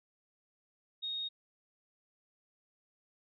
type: tone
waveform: sine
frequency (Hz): 3729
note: A#7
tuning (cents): 0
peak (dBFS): -35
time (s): 1.02-1.29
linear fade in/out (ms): 20
effects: none